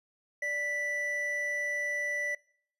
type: tone pair together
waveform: triangle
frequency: 587.3 / 1972.2 Hz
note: D5 / B6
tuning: 0 / -3 cents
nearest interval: octave + major sixth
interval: 2097 cents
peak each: -37 / -29 dBFS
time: 0.42-2.35 s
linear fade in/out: 5 ms
effects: noise-tail reverb RT60 0.6 s tail -23 dB re dry + resampled to 32000 Hz